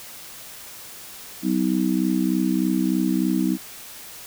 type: harmonic tone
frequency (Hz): 63.3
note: B1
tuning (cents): +43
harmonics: 3 / 4 / 5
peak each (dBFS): -23 / -23 / -23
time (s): 1.42-3.58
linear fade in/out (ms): 50
effects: white hiss -40 dBFS RMS until 4.26 s